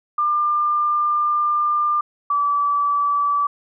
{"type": "tone pair in turn", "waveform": "sine", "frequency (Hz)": [1197, 1153.7], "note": ["D6", "D6"], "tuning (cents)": [33, -31], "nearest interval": "minor second", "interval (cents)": 64, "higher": "first", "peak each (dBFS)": -16, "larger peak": "neither", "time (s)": [[0.18, 2.01], [2.3, 3.47]], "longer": "first", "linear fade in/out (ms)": 5, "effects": []}